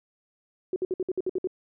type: tone bursts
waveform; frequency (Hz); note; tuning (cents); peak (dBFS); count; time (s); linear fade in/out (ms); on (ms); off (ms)
sine; 370; F#4; 0; -24; 9; 0.73-1.473; 2; 31; 58
effects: none